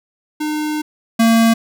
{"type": "tone pair in turn", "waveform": "square", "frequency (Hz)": [303.9, 227.7], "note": ["D#4", "A#3"], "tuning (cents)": [-41, -40], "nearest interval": "perfect fourth", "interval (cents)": 499, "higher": "first", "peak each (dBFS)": [-19, -10], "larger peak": "second", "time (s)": [[0.4, 0.82], [1.19, 1.54]], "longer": "first", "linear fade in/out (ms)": 10, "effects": []}